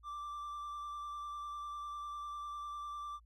triangle tone with vibrato, 1174.7 Hz, D6, in tune, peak -39 dBFS, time 0.03-3.2 s, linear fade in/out 50 ms, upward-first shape sine, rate 10 Hz, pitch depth 15 cents each way, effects added 56 Hz sine -60 dBFS peak until 3.25 s

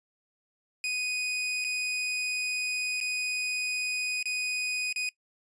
sawtooth tone with dropouts, 2489 Hz, D#7, in tune, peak -25 dBFS, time 0.84-5.09 s, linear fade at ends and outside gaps 1 ms, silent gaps 1.642-1.647 / 3.003-3.011 / 4.228-4.256 / 4.927-4.96 s, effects noise-tail reverb RT60 0.1 s tail -22 dB re dry + resampled to 22050 Hz

